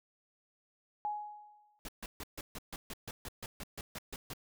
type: tone with exponential decay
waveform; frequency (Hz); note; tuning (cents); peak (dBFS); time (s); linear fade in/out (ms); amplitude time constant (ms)
sine; 837; G#5; +13; -31; 1.05-1.79; 0; 160
type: noise bursts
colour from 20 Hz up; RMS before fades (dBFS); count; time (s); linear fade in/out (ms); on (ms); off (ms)
pink; -43; 15; 1.85-4.335; 2; 35; 140
effects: none